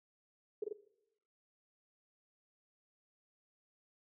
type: tone with echo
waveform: sine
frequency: 423.9 Hz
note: G#4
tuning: 35 cents sharp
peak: -33 dBFS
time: 0.62-0.64 s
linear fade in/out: 5 ms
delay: 44 ms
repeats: 2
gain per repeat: -2 dB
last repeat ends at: 0.728 s
effects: noise-tail reverb RT60 0.9 s tail -18 dB re dry